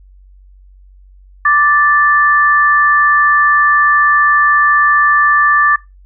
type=tone pair together; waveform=sine; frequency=1174.7 / 1760.1 Hz; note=D6 / A6; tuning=0 / 0 cents; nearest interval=perfect fifth; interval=700 cents; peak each=-10 dBFS; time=1.45-5.76 s; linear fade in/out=5 ms; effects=noise-tail reverb RT60 0.2 s tail -20 dB re dry + added 47 Hz sine -39 dBFS peak until 6.05 s